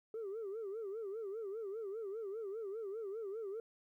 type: tone with vibrato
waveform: sine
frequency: 420 Hz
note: G#4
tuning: 19 cents sharp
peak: -38 dBFS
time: 0.14-3.6 s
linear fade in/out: 2 ms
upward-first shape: sine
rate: 5 Hz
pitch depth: 160 cents each way
effects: tanh soft clip ceiling -38 dBFS + 13-bit